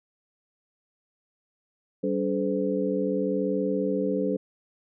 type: tone cluster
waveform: sine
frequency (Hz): 192.2 / 286.6 / 428.3 / 509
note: G3 / D4 / A4 / C5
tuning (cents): -34 / -42 / -47 / -48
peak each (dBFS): -29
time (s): 2.03-4.37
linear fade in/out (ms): 10
effects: none